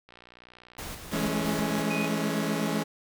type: click train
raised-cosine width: 0.3 ms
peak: -34 dBFS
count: 42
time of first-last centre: 0.09-0.768 s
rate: 60.5 Hz
type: noise with tremolo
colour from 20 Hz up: pink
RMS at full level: -38 dBFS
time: 0.78-1.82 s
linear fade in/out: 5 ms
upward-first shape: square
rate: 3 Hz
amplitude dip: 45%
type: chord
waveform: sawtooth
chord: A major seventh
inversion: second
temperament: equal with one note detuned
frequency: 164.81 / 207.7 / 215.6 / 277.2 Hz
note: E3 / G#3 / A3 / C#4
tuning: 0 / 0 / -35 / 0 cents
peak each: -28 dBFS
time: 1.12-2.84 s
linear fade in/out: 20 ms
type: tone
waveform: sine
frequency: 2493 Hz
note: D#7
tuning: 3 cents sharp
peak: -32 dBFS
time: 1.9-2.07 s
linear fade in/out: 10 ms
effects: none